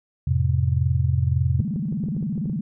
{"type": "chord", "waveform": "sine", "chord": "F major", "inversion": "none", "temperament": "just", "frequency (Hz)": [87.31, 109.13, 130.96], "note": ["F2", "A2", "C3"], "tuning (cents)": [0, -14, 2], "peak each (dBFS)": [-21, -26, -21], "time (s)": [0.27, 1.61], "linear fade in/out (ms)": 5}
{"type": "tone with vibrato", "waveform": "sine", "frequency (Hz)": 179.2, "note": "F3", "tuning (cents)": 45, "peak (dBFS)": -23, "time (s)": [1.59, 2.61], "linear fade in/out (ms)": 5, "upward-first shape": "square", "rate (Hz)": 17, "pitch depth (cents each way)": 290}
{"type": "clicks", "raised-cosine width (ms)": 3, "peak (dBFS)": -22, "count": 10, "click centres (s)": [1.602, 1.76, 1.925, 2.039, 2.086, 2.166, 2.227, 2.378, 2.457, 2.497]}
{"effects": []}